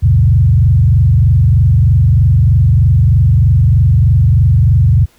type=tone with frequency modulation; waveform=sine; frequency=103.83 Hz; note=G#2; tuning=in tune; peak=-5 dBFS; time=0.02-5.06 s; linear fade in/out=20 ms; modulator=23.2 Hz; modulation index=1.5; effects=pink hiss -50 dBFS RMS until 5.18 s